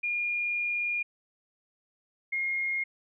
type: tone pair in turn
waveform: sine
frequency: 2421 / 2141 Hz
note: D#7 / C7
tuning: -48 / +39 cents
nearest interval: major second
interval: 213 cents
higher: first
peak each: -27 dBFS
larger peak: neither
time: 0.03-1.03 / 2.32-2.84 s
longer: first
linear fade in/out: 10 ms
effects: none